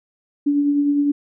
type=tone with tremolo; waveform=sine; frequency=287.7 Hz; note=D4; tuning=36 cents flat; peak=-13 dBFS; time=0.46-1.12 s; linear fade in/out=10 ms; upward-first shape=triangle; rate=9.8 Hz; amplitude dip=40%; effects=none